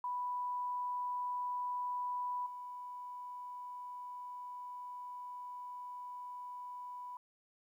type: tone with level steps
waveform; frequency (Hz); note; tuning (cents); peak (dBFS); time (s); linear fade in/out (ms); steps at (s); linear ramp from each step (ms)
sine; 987.8; B5; 0; -35 / -43; 0.04-7.17; 2; 2.46; 5
effects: 12-bit